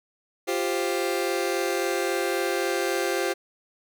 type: chord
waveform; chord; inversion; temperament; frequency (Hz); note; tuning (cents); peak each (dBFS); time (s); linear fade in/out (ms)
sawtooth; F suspended second; none; just; 349.2 / 392.9 / 523.8; F4 / G4 / C5; 0 / +4 / +2; -24 / -24 / -25; 0.47-3.34; 20
effects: none